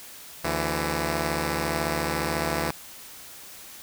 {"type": "tone pair together", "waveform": "5% pulse", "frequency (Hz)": [74.2, 166.57], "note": ["D2", "E3"], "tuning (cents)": [18, 18], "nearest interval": "octave + major second", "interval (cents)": 1400, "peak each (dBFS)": [-17, -16], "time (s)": [0.44, 2.71], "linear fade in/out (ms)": 5, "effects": ["white hiss -44 dBFS RMS until 3.82 s"]}